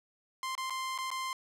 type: tone with dropouts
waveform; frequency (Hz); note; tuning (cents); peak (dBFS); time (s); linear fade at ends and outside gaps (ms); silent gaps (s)
sawtooth; 1046.5; C6; 0; -30; 0.43-1.33; 1; 0.552-0.578 / 0.698-0.705 / 0.978-0.986 / 1.104-1.114
effects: low-pass 11000 Hz 12 dB/octave